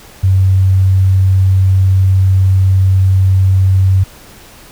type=tone; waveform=sine; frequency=94.9 Hz; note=F#2; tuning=44 cents sharp; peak=-6 dBFS; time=0.23-4.04 s; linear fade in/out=10 ms; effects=pink hiss -38 dBFS RMS until 4.71 s